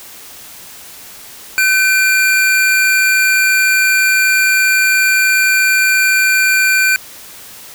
square tone pair together, 1527.1 / 2390 Hz, G6 / D7, -46 / +30 cents, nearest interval minor sixth, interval 776 cents, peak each -13 dBFS, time 1.58-6.96 s, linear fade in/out 0 ms, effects white hiss -35 dBFS RMS until 7.74 s

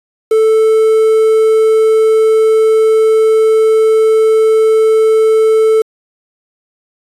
triangle tone with quantisation, 440 Hz, A4, in tune, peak -4 dBFS, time 0.31-5.82 s, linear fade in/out 5 ms, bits 5, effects resampled to 32000 Hz

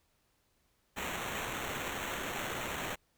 white noise with sample-and-hold, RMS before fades -38 dBFS, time 0.96-2.96 s, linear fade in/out 20 ms, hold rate 4900 Hz, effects pink hiss -74 dBFS RMS until 3.17 s

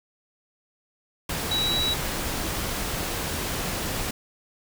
sine tone in noise, 3901 Hz, B7, 22 cents flat, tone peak -23 dBFS, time 1.51-1.94 s, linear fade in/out 5 ms, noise pink, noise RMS -29 dBFS, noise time 1.29-4.11 s, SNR +3 dB, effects none

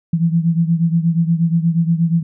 sine beating tone pair, 164.81 / 173.21 Hz, E3 / F3, 0 / -14 cents, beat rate 8.4 Hz, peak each -14 / -18 dBFS, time 0.13-2.23 s, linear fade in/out 5 ms, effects none

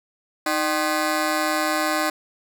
15% pulse ring-modulated tone, 457.8 Hz, A#4, 31 cents flat, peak -11 dBFS, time 0.46-2.1 s, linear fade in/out 5 ms, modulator 146 Hz, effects none

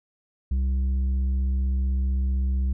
triangle tone with tanh clipping, 65.41 Hz, C2, in tune, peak -22 dBFS, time 0.51-2.73 s, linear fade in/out 5 ms, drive 10 dB, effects none

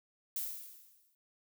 violet noise with exponential decay, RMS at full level -35 dBFS, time 0.36-1.15 s, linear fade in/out 2 ms, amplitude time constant 170 ms, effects none

